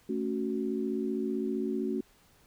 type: chord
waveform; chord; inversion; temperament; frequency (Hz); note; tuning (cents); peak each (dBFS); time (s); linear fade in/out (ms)
sine; F# minor; first; just; 222 / 277.5 / 370; A3 / C#4 / F#4; +16 / +2 / 0; -33 / -34 / -33; 0.09-2.01; 5
effects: pink hiss -63 dBFS RMS until 2.46 s